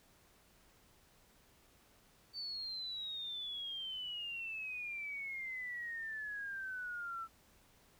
sine exponential sweep, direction down, 4569 to 1322 Hz, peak -40 dBFS, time 2.33-7.28 s, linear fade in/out 50 ms, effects pink hiss -67 dBFS RMS until 7.99 s

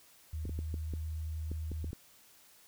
sine tone with pitch glide, 78 to 78.77 Hz, D#2 to D#2, +5 to +22 cents, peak -35 dBFS, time 0.33-1.91 s, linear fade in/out 5 ms, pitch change +17 cents, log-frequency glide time 0.54-1.09 s
clicks, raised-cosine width 3 ms, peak -28 dBFS, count 9, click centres 0.454 / 0.494 / 0.59 / 0.742 / 0.937 / 1.516 / 1.717 / 1.844 / 1.931 s
effects white hiss -61 dBFS RMS until 2.67 s

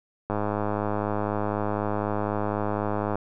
click train, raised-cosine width 1 ms, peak -13 dBFS, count 298, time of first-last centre 0.3-3.156 s, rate 104 Hz, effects none

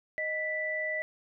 sine tone pair together, 622.3 / 1975.7 Hz, D#5 / B6, 0 / 0 cents, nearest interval octave + minor sixth, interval 2000 cents, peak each -35 / -31 dBFS, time 0.18-1.02 s, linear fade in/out 0 ms, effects none

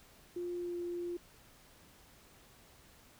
sine tone with pitch glide, 351.7 to 348.9 Hz, F4 to F4, +12 to -2 cents, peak -36 dBFS, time 0.36-1.17 s, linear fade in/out 5 ms, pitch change -14 cents, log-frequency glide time 0.58-0.75 s, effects pink hiss -61 dBFS RMS until 3.19 s

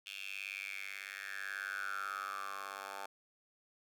10% pulse tone with high-pass filter sweep, 98.2 Hz, G2, 4 cents sharp, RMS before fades -43 dBFS, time 0.06-3.06 s, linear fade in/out 5 ms, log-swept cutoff 2900 to 900 Hz, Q 8.2, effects none

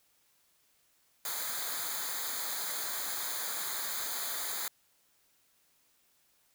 white noise with comb filter, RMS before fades -36 dBFS, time 1.25-4.68 s, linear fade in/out 2 ms, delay 0.36 ms, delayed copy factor -0.85, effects white hiss -70 dBFS RMS until 6.54 s

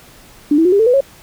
sine tone with pitch steps, 293.7 / 325.9 / 361.6 / 401.2 / 445.2 / 493.9 / 548.1 Hz, D4 / E4 / F#4 / G4 / A4 / B4 / C#5, 0 / -20 / -40 / +40 / +20 / 0 / -20 cents, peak -8 dBFS, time 0.51-1.007 s, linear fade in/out 5 ms, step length 71 ms, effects pink hiss -43 dBFS RMS until 1.22 s

